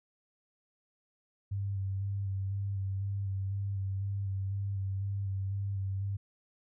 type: tone with vibrato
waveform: sine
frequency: 98 Hz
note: G2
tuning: in tune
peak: -31 dBFS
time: 1.51-6.17 s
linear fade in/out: 10 ms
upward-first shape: square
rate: 2 Hz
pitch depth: 22 cents each way
effects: none